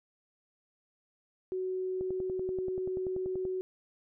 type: tone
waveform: sine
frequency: 372.3 Hz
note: F#4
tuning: 11 cents sharp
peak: -31 dBFS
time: 1.52-3.61 s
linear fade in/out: 0 ms
type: click train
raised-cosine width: 2 ms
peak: -29 dBFS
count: 16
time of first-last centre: 2.01-3.452 s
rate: 10.4 Hz
effects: none